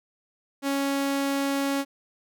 sawtooth tone, 277.2 Hz, C#4, in tune, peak -20 dBFS, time 0.62-1.85 s, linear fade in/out 50 ms, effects none

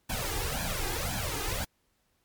pink noise with flanger, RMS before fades -32 dBFS, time 0.09-1.65 s, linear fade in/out 10 ms, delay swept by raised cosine 1.2 to 2.5 ms, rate 1.9 Hz, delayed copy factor +0.9, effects pink hiss -73 dBFS RMS until 2.24 s + MP3 96 kbps

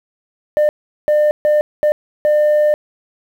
sine tone bursts at uneven times, 600 Hz, D5, 37 cents sharp, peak -7 dBFS, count 5, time 0.57-0.69 / 1.08-1.31 / 1.45-1.61 / 1.83-1.92 / 2.25-2.74 s, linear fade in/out 0 ms, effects tanh soft clip ceiling -9 dBFS + 7-bit

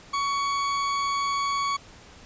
40% pulse tone, 1121 Hz, C#6, 19 cents sharp, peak -23 dBFS, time 0.13-1.77 s, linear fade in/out 10 ms, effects pink hiss -49 dBFS RMS until 2.25 s + resampled to 16000 Hz

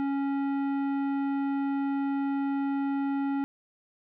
triangle tone with tanh clipping, 277.2 Hz, C#4, in tune, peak -28 dBFS, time 0-3.44 s, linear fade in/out 0 ms, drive 17 dB, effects none

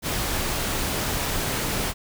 pink noise, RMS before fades -26 dBFS, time 0.02-1.94 s, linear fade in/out 50 ms, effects none

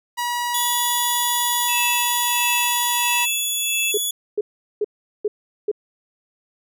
sawtooth tone, 964 Hz, B5, 42 cents flat, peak -18 dBFS, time 0.17-3.26 s, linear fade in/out 20 ms
10% pulse tone with pitch glide, 3424 to 3402 Hz, A7 to G#7, -48 to +41 cents, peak -14 dBFS, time 0.54-4.11 s, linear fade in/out 5 ms, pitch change -11 cents, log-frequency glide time 1.37-3.8 s
sine tone with tremolo, 2637 Hz, E7, in tune, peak -21 dBFS, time 1.68-3.92 s, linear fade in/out 10 ms, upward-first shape sine, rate 1.5 Hz, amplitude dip 85%
sine tone bursts, 418.5 Hz, G#4, 13 cents sharp, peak -17 dBFS, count 5, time 3.94-5.715 s, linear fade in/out 5 ms, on 35 ms, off 400 ms
effects none

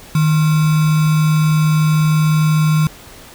sine tone with sample-and-hold, 155.56 Hz, D#3, in tune, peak -10 dBFS, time 0.15-2.87 s, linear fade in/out 2 ms, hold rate 1225 Hz, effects pink hiss -39 dBFS RMS until 3.34 s

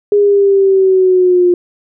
sine exponential sweep, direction down, 412.3 to 352.6 Hz, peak -6 dBFS, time 0.12-1.54 s, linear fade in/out 2 ms, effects none

